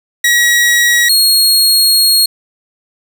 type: tone pair in turn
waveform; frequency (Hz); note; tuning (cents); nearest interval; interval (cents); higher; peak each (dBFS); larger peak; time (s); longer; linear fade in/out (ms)
sawtooth; 1912 / 4292; A#6 / C8; +43 / +43; octave + major second; 1400; second; -4; neither; 0.24-1.09 / 1.09-2.26; second; 5
effects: none